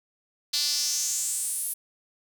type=tone with high-pass filter sweep; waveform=sawtooth; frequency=293.7 Hz; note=D4; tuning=in tune; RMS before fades=-28 dBFS; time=0.53-1.74 s; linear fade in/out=10 ms; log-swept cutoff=4300 to 11000 Hz; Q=4.1; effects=none